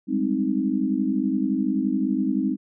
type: chord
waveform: sine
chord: Ab major seventh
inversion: third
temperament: equal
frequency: 196 / 207.7 / 261.6 / 311.1 Hz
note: G3 / Ab3 / C4 / Eb4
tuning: 0 / 0 / 0 / 0 cents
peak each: -28 / -27 / -24 / -26 dBFS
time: 0.07-2.57 s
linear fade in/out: 50 ms
effects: none